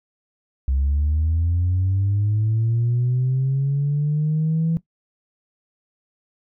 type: linear sweep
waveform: sine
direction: up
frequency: 65.3 to 165.5 Hz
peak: -16 dBFS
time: 0.68-4.77 s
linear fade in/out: 0 ms
effects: noise-tail reverb RT60 0.1 s tail -17 dB re dry + tanh soft clip ceiling -14 dBFS